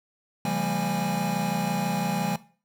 square tone cluster, 139.4 / 172.1 / 198.2 / 229.9 / 818 Hz, C#3 / F3 / G3 / A#3 / G#5, +10 / -25 / +19 / -24 / -26 cents, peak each -36 / -31 / -31 / -34 / -31 dBFS, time 0.45-2.36 s, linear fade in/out 2 ms, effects noise-tail reverb RT60 0.4 s tail -18 dB re dry

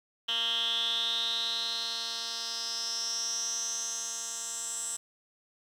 10% pulse tone with band-pass filter sweep, 230.5 Hz, A#3, 19 cents flat, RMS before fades -33 dBFS, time 0.28-4.97 s, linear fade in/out 10 ms, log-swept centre 3100 to 7900 Hz, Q 7.8, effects 10-bit

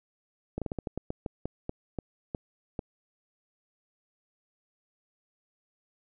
slowing click train, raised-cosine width 2 ms, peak -19 dBFS, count 14, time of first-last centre 0.58-2.792 s, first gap 37 ms, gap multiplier 1.23, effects none

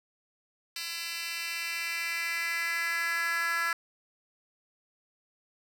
10% pulse tone with high-pass filter sweep, 336 Hz, E4, 33 cents sharp, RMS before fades -32 dBFS, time 0.76-3.73 s, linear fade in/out 2 ms, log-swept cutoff 3300 to 1500 Hz, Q 2.9, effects none

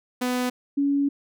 sawtooth / sine tone pair in turn, 249.5 / 281.8 Hz, B3 / C#4, +18 / +29 cents, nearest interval major second, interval 211 cents, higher second, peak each -19 dBFS, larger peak neither, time 0.21-0.5 / 0.77-1.09 s, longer second, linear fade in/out 10 ms, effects none

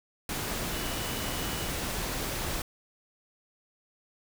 sine tone in noise, 2945 Hz, F#7, 9 cents flat, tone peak -43 dBFS, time 0.72-1.7 s, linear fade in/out 2 ms, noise pink, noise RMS -33 dBFS, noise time 0.29-2.62 s, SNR -13 dB, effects none

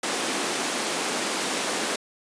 pink high-pass noise, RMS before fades -27 dBFS, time 0.03-1.96 s, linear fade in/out 5 ms, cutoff 240 Hz, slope 24 dB/octave, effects resampled to 22050 Hz

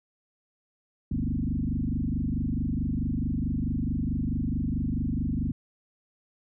sine tone with frequency modulation, 155.6 Hz, D#3, in tune, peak -25 dBFS, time 1.11-5.52 s, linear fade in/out 5 ms, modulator 24.6 Hz, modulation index 4.7, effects none

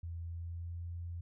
sine tone with pitch glide, 84.2 to 85.82 Hz, E2 to F2, +37 to -30 cents, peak -39 dBFS, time 0.03-1.21 s, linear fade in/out 5 ms, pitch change +33 cents, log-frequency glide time 0.24-0.85 s, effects none

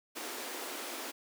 pink high-pass noise, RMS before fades -41 dBFS, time 0.15-1.12 s, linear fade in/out 20 ms, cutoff 260 Hz, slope 48 dB/octave, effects none

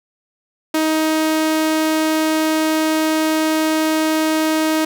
sawtooth tone, 314.5 Hz, D#4, 19 cents sharp, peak -11 dBFS, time 0.74-4.85 s, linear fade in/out 5 ms, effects none

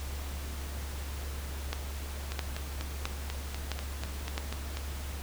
two click trains, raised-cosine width 0.2 ms, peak -19 / -15 dBFS, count 11 / 5, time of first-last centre 2.32-4.771 / 1.73-4.379 s, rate 4.08 / 1.51 Hz, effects added 70 Hz sine -36 dBFS peak until 5.22 s + pink hiss -44 dBFS RMS until 5.22 s

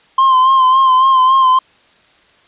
triangle tone with vibrato, 1046.5 Hz, C6, in tune, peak -5 dBFS, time 0.18-1.59 s, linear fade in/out 5 ms, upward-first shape sine, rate 3.6 Hz, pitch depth 41 cents each way, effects white hiss -50 dBFS RMS until 2.47 s + resampled to 8000 Hz

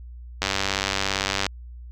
click train, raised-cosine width 0.2 ms, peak -5 dBFS, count 103, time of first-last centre 0.42-1.465 s, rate 97.6 Hz, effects added 60 Hz sine -37 dBFS peak until 1.91 s

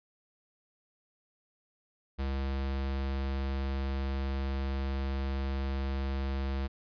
square tone, 67.7 Hz, C#2, 40 cents flat, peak -31 dBFS, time 2.18-6.68 s, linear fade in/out 20 ms, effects resampled to 11025 Hz

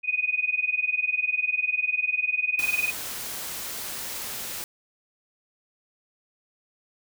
sine tone with tremolo, 2489 Hz, D#7, in tune, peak -18 dBFS, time 0.03-2.93 s, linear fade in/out 50 ms, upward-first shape triangle, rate 20 Hz, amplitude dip 100%
white noise, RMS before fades -34 dBFS, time 2.59-4.64 s, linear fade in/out 0 ms
effects none

